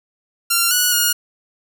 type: tone with pitch steps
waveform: 5% pulse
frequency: 1379 / 1468 / 1435 Hz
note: F6 / F#6 / F6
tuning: -22 / -14 / +47 cents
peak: -3 dBFS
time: 0.5-1.13 s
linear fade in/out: 10 ms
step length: 210 ms
effects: none